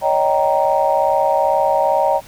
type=chord; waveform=sine; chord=Eb dominant seventh; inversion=third; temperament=just; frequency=560 / 622.3 / 777.8 / 933.4 Hz; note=Db5 / Eb5 / G5 / Bb5; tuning=+18 / 0 / -14 / +2 cents; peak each=-18 dBFS; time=0.01-2.21 s; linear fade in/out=50 ms; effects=tanh soft clip ceiling -2 dBFS + pink hiss -42 dBFS RMS until 2.27 s